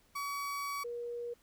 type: tone pair in turn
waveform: 35% pulse / sine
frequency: 1134 / 476.8 Hz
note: C#6 / A#4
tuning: +39 / +39 cents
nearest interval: octave + minor third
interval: 1500 cents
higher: first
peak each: -34 / -37 dBFS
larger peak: first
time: 0.15-0.84 / 0.84-1.34 s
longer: first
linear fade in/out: 10 ms
effects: pink hiss -68 dBFS RMS until 1.42 s